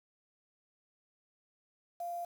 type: tone with quantisation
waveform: sine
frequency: 694 Hz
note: F5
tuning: 11 cents flat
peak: -36 dBFS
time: 2-2.25 s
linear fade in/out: 5 ms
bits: 9
effects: none